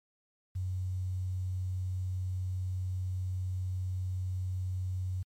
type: tone with quantisation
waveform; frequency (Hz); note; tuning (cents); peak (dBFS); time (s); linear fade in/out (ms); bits
sine; 92.5; F#2; 0; -31; 0.55-5.23; 10; 10
effects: MP3 64 kbps